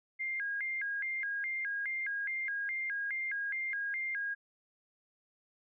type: tone with vibrato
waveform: sine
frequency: 1854 Hz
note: A#6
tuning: 10 cents flat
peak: -33 dBFS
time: 0.19-4.35 s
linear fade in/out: 20 ms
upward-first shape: square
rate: 2.4 Hz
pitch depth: 220 cents each way
effects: none